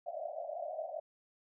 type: band-pass noise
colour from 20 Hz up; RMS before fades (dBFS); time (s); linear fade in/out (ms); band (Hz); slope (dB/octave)
white; -41; 0.06-1; 5; 590 to 700; 96
effects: none